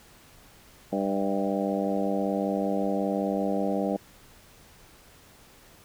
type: harmonic tone with a mistuned harmonic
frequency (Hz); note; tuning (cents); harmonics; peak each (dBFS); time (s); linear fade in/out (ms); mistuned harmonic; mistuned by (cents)
98.7; G2; +12; 2 / 3 / 4 / 5 / 6 / 7 / 8; -29 / -31 / -36 / -32 / -32 / -35 / -36; 0.92-3.97; 10; 7; -34
effects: pink hiss -54 dBFS RMS until 5.84 s